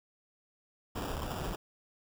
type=noise with sample-and-hold; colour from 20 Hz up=pink; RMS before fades=-37 dBFS; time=0.95-1.56 s; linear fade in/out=10 ms; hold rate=2100 Hz; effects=none